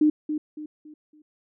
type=tone with echo; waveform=sine; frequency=303.8 Hz; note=D#4; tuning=41 cents flat; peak=-15 dBFS; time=0.01-0.1 s; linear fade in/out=5 ms; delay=280 ms; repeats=4; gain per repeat=-9 dB; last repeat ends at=1.22 s; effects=none